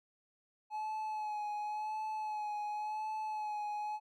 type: tone with vibrato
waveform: triangle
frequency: 851 Hz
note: G#5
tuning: 42 cents sharp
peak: -34 dBFS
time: 0.7-4 s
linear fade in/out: 50 ms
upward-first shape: sine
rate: 0.92 Hz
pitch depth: 31 cents each way
effects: none